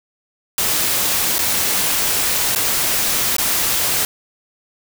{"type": "noise with dropouts", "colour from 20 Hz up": "white", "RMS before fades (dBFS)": -18, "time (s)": [0.58, 4.05], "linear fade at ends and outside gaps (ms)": 1, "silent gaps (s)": [[1.383, 1.39], [2.55, 2.559], [3.366, 3.383]], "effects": []}